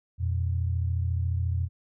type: tone pair together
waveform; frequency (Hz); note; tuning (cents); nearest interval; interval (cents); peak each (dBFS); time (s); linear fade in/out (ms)
sine; 86.3 / 120.49; F2 / B2; -20 / -42; tritone; 578; -25 / -31; 0.18-1.69; 50
effects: none

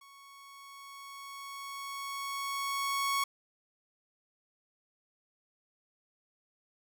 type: tone with level ramp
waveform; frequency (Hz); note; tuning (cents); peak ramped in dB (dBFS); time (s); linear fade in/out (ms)
sawtooth; 1108.7; C#6; 0; -50 to -24; 0.01-3.24; 5
effects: none

